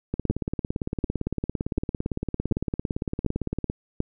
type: two click trains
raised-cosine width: 3 ms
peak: -10 / -13 dBFS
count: 6 / 64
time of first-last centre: 0.3-4.004 / 0.14-3.699 s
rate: 1.35 / 17.7 Hz
effects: none